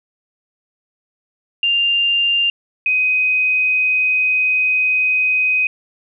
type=tone pair in turn; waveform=sine; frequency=2794 / 2511 Hz; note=F7 / D#7; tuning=0 / +15 cents; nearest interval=major second; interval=185 cents; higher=first; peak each=-13 / -13 dBFS; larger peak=neither; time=1.63-2.5 / 2.86-5.67 s; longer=second; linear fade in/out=2 ms; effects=none